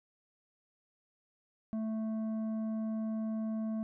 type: tone with tanh clipping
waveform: triangle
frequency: 220 Hz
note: A3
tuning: in tune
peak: -34 dBFS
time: 1.73-3.83 s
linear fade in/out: 0 ms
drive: 12 dB
effects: none